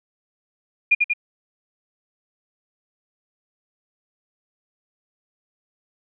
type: tone with echo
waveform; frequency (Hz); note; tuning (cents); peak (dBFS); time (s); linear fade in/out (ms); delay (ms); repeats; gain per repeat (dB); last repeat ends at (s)
sine; 2425; D#7; -45; -11; 0.91-0.95; 10; 93; 2; -3; 1.136
effects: none